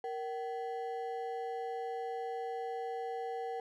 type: ring-modulated tone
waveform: triangle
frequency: 616 Hz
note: D#5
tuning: 17 cents flat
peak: -31 dBFS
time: 0.04-3.6 s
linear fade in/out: 2 ms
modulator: 149 Hz
effects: none